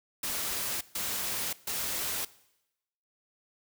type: noise bursts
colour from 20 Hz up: white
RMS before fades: -33 dBFS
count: 3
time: 0.23-2.25 s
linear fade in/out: 5 ms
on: 580 ms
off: 140 ms
effects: noise-tail reverb RT60 0.9 s tail -20 dB re dry